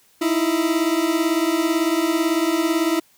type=beating tone pair; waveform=40% pulse; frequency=315.6 / 333.6 Hz; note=D#4 / E4; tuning=+25 / +21 cents; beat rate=18 Hz; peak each=-21 / -19 dBFS; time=0.21-3 s; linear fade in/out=10 ms; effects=white hiss -57 dBFS RMS until 3.17 s

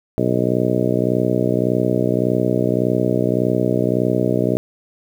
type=harmonic tone; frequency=61.74 Hz; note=B1; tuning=in tune; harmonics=2 / 3 / 4 / 5 / 6 / 7 / 8 / 9 / 10; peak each=-23 / -23 / -23 / -23 / -23 / -23 / -29 / -28 / -25 dBFS; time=0.18-4.57 s; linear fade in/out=0 ms; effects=8-bit

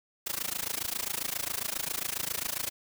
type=noise with amplitude modulation; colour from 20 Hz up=white; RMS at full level=-30 dBFS; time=0.26-2.7 s; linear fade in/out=10 ms; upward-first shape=sine; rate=27.4 Hz; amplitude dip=95%; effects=none

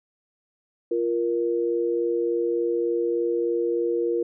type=tone pair together; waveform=sine; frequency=346.9 / 470.3 Hz; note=F4 / A#4; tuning=-12 / +15 cents; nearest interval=perfect fourth; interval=527 cents; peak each=-24 dBFS; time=0.91-4.23 s; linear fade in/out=5 ms; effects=none

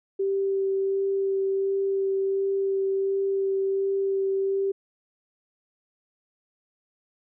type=tone with vibrato; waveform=sine; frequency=389.7 Hz; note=G4; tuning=10 cents flat; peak=-22 dBFS; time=0.19-4.72 s; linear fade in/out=10 ms; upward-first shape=sine; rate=1.4 Hz; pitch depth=9 cents each way; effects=none

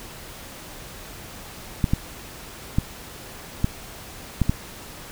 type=clicks; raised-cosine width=5 ms; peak=-6 dBFS; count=6; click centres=1.842 / 1.935 / 2.785 / 3.644 / 4.417 / 4.495 s; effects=pink hiss -40 dBFS RMS until 5.11 s

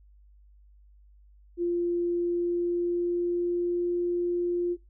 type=tone with pitch glide; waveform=sine; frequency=347.1 to 350.3 Hz; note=F4 to F4; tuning=-11 to +5 cents; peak=-24 dBFS; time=1.57-4.77 s; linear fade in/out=50 ms; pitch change=+16 cents; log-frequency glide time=2.06-3.85 s; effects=noise-tail reverb RT60 0.2 s tail -18 dB re dry + added 50 Hz sine -53 dBFS peak until 4.89 s

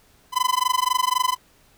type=tone with amplitude modulation; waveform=45% pulse; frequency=1010 Hz; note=B5; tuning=39 cents sharp; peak=-15 dBFS; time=0.32-1.37 s; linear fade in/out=50 ms; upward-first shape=sine; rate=23.9 Hz; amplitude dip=100%; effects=pink hiss -57 dBFS RMS until 1.77 s

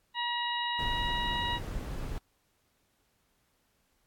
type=harmonic tone; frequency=957 Hz; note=A#5; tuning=45 cents sharp; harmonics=1 / 2 / 3 / 4; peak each=-33 / -36 / -37 / -37 dBFS; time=0.14-1.6 s; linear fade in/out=50 ms
type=noise; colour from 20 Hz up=brown; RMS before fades=-36 dBFS; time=0.79-2.18 s; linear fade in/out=0 ms
effects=pink hiss -73 dBFS RMS until 4.06 s + AAC 64 kbps

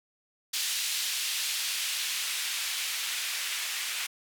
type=noise with band-pass filter sweep; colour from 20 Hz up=blue; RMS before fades=-32 dBFS; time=0.53-4.07 s; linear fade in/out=10 ms; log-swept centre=3300 to 2100 Hz; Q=1.1; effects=none

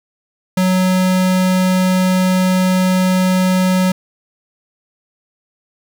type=tone; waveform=square; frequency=185 Hz; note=F#3; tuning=in tune; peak=-12 dBFS; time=0.57-3.92 s; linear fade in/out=5 ms; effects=8-bit

